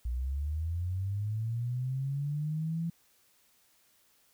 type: linear sweep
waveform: sine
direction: up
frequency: 57.8 to 169.1 Hz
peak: -30 dBFS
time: 0.05-2.9 s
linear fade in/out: 5 ms
effects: white hiss -67 dBFS RMS until 4.33 s